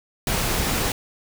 pink noise, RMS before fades -23 dBFS, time 0.27-0.92 s, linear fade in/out 2 ms, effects none

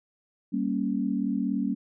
sine chord, G diminished, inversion none, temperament equal, 196 / 233.1 / 277.2 Hz, G3 / Bb3 / Db4, 0 / 0 / 0 cents, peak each -29 dBFS, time 0.52-1.75 s, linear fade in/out 20 ms, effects none

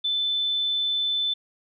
sine tone, 3520 Hz, A7, in tune, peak -22 dBFS, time 0.04-1.34 s, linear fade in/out 10 ms, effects none

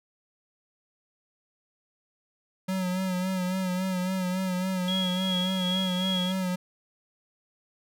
square tone with vibrato, 185 Hz, F#3, in tune, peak -27 dBFS, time 2.68-6.56 s, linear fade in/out 10 ms, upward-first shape sine, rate 3.6 Hz, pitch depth 44 cents each way
sine tone with tremolo, 3315 Hz, G#7, 4 cents flat, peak -27 dBFS, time 4.88-6.32 s, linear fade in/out 2 ms, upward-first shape sine, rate 2.6 Hz, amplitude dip 50%
effects none

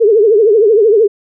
sine tone with vibrato, 430.2 Hz, A4, 39 cents flat, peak -5 dBFS, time 0-1.08 s, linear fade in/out 20 ms, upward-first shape triangle, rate 13 Hz, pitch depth 170 cents each way, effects none

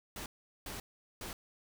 pink noise bursts at uneven times, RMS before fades -43 dBFS, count 3, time 0.16-0.26 / 0.66-0.8 / 1.21-1.33 s, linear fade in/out 2 ms, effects none

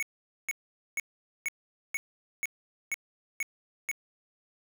square tone bursts, 2217 Hz, C#7, in tune, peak -29 dBFS, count 9, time 0-3.914 s, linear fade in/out 0 ms, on 26 ms, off 460 ms, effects none

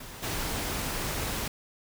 pink noise with level steps, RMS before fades -43 / -32 dBFS, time 0-1.48 s, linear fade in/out 5 ms, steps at 0.22 s, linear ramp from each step 20 ms, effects none

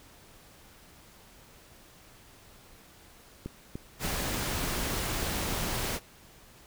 click train, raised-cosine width 3 ms, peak -23 dBFS, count 8, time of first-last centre 3.46-5.525 s, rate 3.39 Hz
pink noise, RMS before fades -32 dBFS, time 3.99-6 s, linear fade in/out 50 ms
effects pink hiss -55 dBFS RMS until 6.66 s

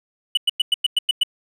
triangle tone bursts, 2960 Hz, F#7, in tune, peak -12 dBFS, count 8, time 0.35-1.234 s, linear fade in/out 5 ms, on 23 ms, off 100 ms, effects none

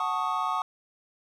triangle chord, D# half-diminished seventh, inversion first, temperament equal, 740 / 880 / 1108.7 / 1244.5 Hz, F#5 / A5 / C#6 / D#6, 0 / 0 / 0 / 0 cents, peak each -31 / -31 / -28 / -29 dBFS, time 0-0.62 s, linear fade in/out 2 ms, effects none

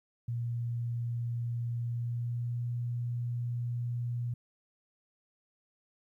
sine tone with pitch glide, 118.5 to 120.29 Hz, A#2 to B2, +29 to -45 cents, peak -31 dBFS, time 0.28-4.34 s, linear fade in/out 5 ms, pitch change +26 cents, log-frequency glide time 1.83-2.67 s, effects 12-bit

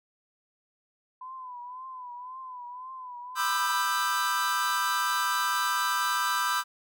sine tone with vibrato, 1007 Hz, B5, 33 cents sharp, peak -38 dBFS, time 1.21-3.82 s, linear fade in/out 5 ms, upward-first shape triangle, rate 1.9 Hz, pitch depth 81 cents each way
45% pulse chord, E minor seventh, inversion second, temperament equal with one note detuned, 987.8 / 1198.6 / 1318.5 / 1568 Hz, B5 / D6 / E6 / G6, 0 / +35 / 0 / 0 cents, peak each -31 dBFS, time 3.35-6.64 s, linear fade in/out 50 ms
effects none

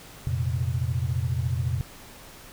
sine chord, F suspended fourth, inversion none, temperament equal, 87.31 / 116.54 / 130.81 Hz, F2 / Bb2 / C3, 0 / 0 / 0 cents, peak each -28 dBFS, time 0.27-1.81 s, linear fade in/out 0 ms, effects pink hiss -46 dBFS RMS until 2.52 s

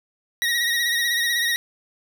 25% pulse tone with vibrato, 1893 Hz, A#6, 26 cents sharp, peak -16 dBFS, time 0.42-1.56 s, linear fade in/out 0 ms, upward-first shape sine, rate 16 Hz, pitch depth 45 cents each way, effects none

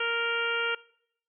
harmonic tone with a mistuned harmonic, 466.2 Hz, A#4, in tune, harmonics 1 / 2 / 3 / 4 / 5 / 6 / 7, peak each -33 / -39 / -30 / -39 / -35 / -33 / -39 dBFS, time 0-0.75 s, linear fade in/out 5 ms, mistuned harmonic 7, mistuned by -30 cents, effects noise-tail reverb RT60 0.7 s tail -22 dB re dry

